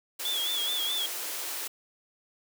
white high-pass noise, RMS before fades -35 dBFS, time 0.19-1.68 s, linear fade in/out 10 ms, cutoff 290 Hz, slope 96 dB/octave
sine tone with vibrato, 3401 Hz, G#7, 40 cents sharp, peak -28 dBFS, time 0.25-1.06 s, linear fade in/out 2 ms, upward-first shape sine, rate 4.7 Hz, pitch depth 76 cents each way
effects none

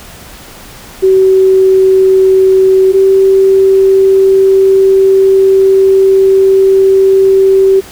sine tone pair in turn, 379.9 / 385.6 Hz, F#4 / G4, +46 / -28 cents, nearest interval unison, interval 26 cents, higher second, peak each -3 dBFS, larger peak neither, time 1.02-2.93 / 2.93-7.81 s, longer second, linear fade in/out 20 ms, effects pink hiss -32 dBFS RMS until 7.91 s

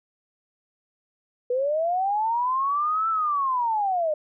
sine linear two-way sweep, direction up then down, 481.8 to 1337 to 593 Hz, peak -21 dBFS, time 1.5-4.14 s, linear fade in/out 5 ms, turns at 3.09 s, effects none

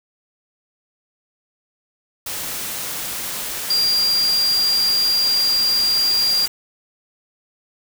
sine tone in noise, 4770 Hz, D8, 26 cents sharp, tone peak -15 dBFS, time 3.7-6.46 s, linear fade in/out 5 ms, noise white, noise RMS -27 dBFS, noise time 2.26-6.48 s, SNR +9 dB, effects none

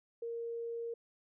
sine tone, 465.2 Hz, A#4, 4 cents flat, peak -37 dBFS, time 0.22-0.94 s, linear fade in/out 5 ms, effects none

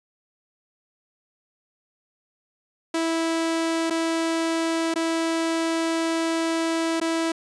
sawtooth tone with dropouts, 328.1 Hz, E4, 8 cents flat, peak -18 dBFS, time 2.94-7.32 s, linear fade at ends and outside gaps 5 ms, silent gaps 3.9-3.906 / 4.941-4.958 / 7.001-7.013 s, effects resampled to 22050 Hz

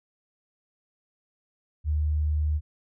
sine tone, 75.8 Hz, D#2, 45 cents flat, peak -22 dBFS, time 1.84-2.61 s, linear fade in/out 50 ms, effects none

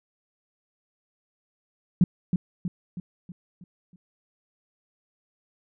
sine tone with echo, 178.2 Hz, F3, 35 cents sharp, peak -13 dBFS, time 2.01-2.04 s, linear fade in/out 2 ms, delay 320 ms, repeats 6, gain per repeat -6 dB, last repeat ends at 3.96 s, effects none

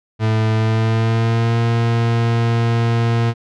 40% pulse tone with pitch glide, 110 to 116.2 Hz, A2 to A#2, 0 to -5 cents, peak -13 dBFS, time 0.19-3.34 s, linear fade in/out 50 ms, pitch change +95 cents, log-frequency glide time 0.54-1.59 s, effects low-pass 4000 Hz 12 dB/octave

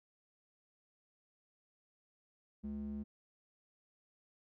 square tone with band-pass filter, 71 Hz, C#2, 42 cents sharp, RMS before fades -42 dBFS, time 2.63-3.04 s, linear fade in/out 20 ms, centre 190 Hz, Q 4.8, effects none

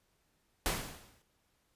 pink noise with exponential decay, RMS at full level -30 dBFS, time 0.66-1.22 s, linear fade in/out 0 ms, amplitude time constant 120 ms, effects pink hiss -75 dBFS RMS until 1.75 s + resampled to 32000 Hz

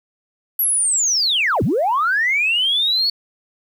sine linear two-way sweep, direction down then up, 11840 to 82.41 to 4462 Hz, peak -14 dBFS, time 0.59-3.1 s, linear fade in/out 5 ms, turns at 1.63 s, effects tanh soft clip ceiling -10 dBFS + 8-bit

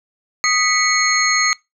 sine tone cluster, 1248 / 1979 / 2217 / 4265 / 6510 Hz, D#6 / B6 / C#7 / C8 / G#8, +5 / +3 / 0 / +32 / -36 cents, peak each -20 dBFS, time 0.44-1.53 s, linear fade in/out 0 ms, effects noise-tail reverb RT60 0.2 s tail -24 dB re dry

